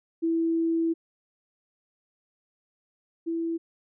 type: tone pair in turn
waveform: sine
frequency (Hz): 329.6 / 331.5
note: E4 / E4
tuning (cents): 0 / +10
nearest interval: unison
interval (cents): 10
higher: second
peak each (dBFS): -22 / -26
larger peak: first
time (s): 0.22-0.94 / 3.26-3.58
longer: first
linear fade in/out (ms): 20
effects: none